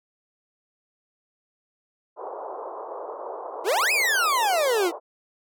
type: band-pass noise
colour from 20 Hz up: pink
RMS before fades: -35 dBFS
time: 2.16-5 s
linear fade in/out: 50 ms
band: 400 to 1100 Hz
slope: 48 dB/octave
type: exponential two-way sweep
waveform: 40% pulse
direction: up then down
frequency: 319.3 to 2597 to 319.3 Hz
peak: -19 dBFS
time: 3.64-4.92 s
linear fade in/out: 50 ms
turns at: 3.92 s
effects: none